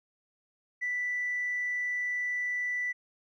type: tone with tanh clipping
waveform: triangle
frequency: 1975.5 Hz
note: B6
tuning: in tune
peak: -29 dBFS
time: 0.81-2.93 s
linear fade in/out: 20 ms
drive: 4 dB
effects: none